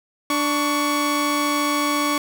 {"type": "tone pair together", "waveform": "sawtooth", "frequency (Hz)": [293.7, 1120.5], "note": ["D4", "C#6"], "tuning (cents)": [0, 18], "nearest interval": "octave + major seventh", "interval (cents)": 2318, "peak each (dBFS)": -18, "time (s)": [0.3, 2.18], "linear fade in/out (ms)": 2, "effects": []}